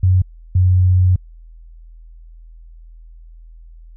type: tone pair in turn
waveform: sine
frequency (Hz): 92.4 / 91.55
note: F#2 / F#2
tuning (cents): -2 / -18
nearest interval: unison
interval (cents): 16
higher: first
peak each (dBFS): -9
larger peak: neither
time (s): 0.03-0.22 / 0.55-1.16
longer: second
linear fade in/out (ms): 5
effects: added 41 Hz sine -37 dBFS peak until 3.96 s